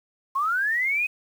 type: linear sweep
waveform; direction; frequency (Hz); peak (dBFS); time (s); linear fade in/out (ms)
sine; up; 1046.5 to 2541; -21; 0.35-1.07; 10
effects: 8-bit